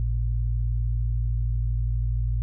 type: tone pair together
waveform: sine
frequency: 53.85 / 114.1 Hz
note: A1 / A#2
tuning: -37 / -37 cents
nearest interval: octave + minor second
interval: 1300 cents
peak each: -23 / -27 dBFS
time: 0-2.42 s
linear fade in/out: 0 ms
effects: none